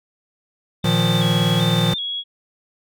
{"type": "tone with vibrato", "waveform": "sine", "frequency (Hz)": 3458, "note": "A7", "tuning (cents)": -31, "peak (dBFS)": -23, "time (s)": [0.83, 2.24], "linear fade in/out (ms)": 50, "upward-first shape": "square", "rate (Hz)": 1.3, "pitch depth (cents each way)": 65}
{"type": "chord", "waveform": "square", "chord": "Bb suspended fourth", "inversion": "none", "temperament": "equal", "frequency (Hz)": [116.54, 155.56, 174.61], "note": ["Bb2", "Eb3", "F3"], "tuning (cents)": [0, 0, 0], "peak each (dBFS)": [-22, -22, -20], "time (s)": [0.84, 1.94], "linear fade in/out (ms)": 5}
{"effects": []}